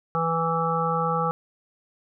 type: harmonic tone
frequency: 164.81 Hz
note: E3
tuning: in tune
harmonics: 1 / 3 / 5 / 7 / 8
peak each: -28 / -28 / -28 / -28 / -28 dBFS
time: 0.15-1.31 s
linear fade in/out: 0 ms
effects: none